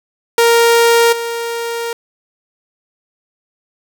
sawtooth tone with level steps, 466.2 Hz, A#4, in tune, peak -4 / -15 dBFS, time 0.38-1.93 s, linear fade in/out 2 ms, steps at 1.12 s, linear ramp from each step 10 ms, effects none

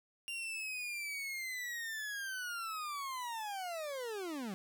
40% pulse linear sweep, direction down, 2794 to 180.5 Hz, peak -38 dBFS, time 0.28-4.54 s, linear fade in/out 0 ms, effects none

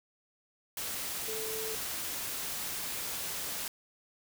sine tone in noise, 440 Hz, A4, in tune, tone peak -38 dBFS, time 1.28-1.75 s, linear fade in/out 2 ms, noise white, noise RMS -37 dBFS, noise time 0.77-3.68 s, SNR -4 dB, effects none

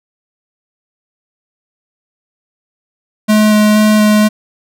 square tone with vibrato, 212.6 Hz, G#3, 41 cents sharp, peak -7 dBFS, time 3.28-4.29 s, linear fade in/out 20 ms, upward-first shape square, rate 2.1 Hz, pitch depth 8 cents each way, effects none

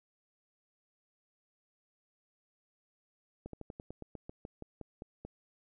slowing click train, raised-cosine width 2 ms, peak -30 dBFS, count 14, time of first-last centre 3.46-5.25 s, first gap 73 ms, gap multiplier 1.1, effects none

